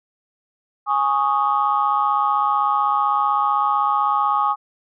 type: chord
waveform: sine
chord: Ab suspended fourth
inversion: none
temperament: equal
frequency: 830.6 / 1108.7 / 1244.5 Hz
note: Ab5 / Db6 / Eb6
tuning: 0 / 0 / 0 cents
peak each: -20 dBFS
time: 0.86-4.56 s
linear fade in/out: 50 ms
effects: tanh soft clip ceiling -7 dBFS